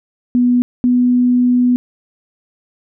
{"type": "tone pair in turn", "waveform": "sine", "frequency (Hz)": [245.5, 247.1], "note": ["B3", "B3"], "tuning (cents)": [-10, 1], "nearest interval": "unison", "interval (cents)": 11, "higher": "second", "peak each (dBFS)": -9, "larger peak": "neither", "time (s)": [[0.35, 0.62], [0.84, 1.76]], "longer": "second", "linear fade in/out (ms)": 0, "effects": []}